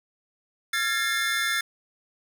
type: tone cluster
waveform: square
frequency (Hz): 1373 / 1673 / 1793 / 2134 / 3543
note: F6 / G#6 / A6 / C7 / A7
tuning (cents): -30 / +12 / +32 / +34 / +11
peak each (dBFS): -31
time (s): 0.73-1.61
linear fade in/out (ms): 5
effects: none